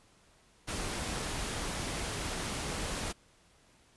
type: noise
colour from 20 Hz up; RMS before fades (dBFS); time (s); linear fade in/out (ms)
pink; -36; 0.67-3.13; 20
effects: pink hiss -64 dBFS RMS until 3.96 s + resampled to 24000 Hz